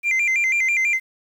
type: tone with vibrato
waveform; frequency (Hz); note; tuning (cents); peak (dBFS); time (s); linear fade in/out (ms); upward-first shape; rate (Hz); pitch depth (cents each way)
sine; 2221; C#7; +3; -14; 0.03-1; 50; square; 6.1; 120
effects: tanh soft clip ceiling -16 dBFS + 8-bit